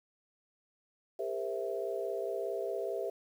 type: chord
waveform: sine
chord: C dominant seventh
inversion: second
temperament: equal with one note detuned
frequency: 401.4 / 466.2 / 523.3 / 659.3 Hz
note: G4 / Bb4 / C5 / E5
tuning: +41 / 0 / 0 / 0 cents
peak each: -37 / -40 / -40 / -38 dBFS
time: 1.19-3.1 s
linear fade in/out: 5 ms
effects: 10-bit